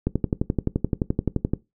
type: click train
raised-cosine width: 3 ms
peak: -8 dBFS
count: 18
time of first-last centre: 0.07-1.536 s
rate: 11.6 Hz
effects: noise-tail reverb RT60 0.2 s tail -19 dB re dry